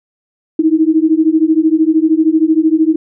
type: beating tone pair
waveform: sine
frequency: 311.1 / 324.1 Hz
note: D#4 / E4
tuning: 0 / -29 cents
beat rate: 13 Hz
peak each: -11 dBFS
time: 0.59-2.96 s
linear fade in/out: 5 ms
effects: none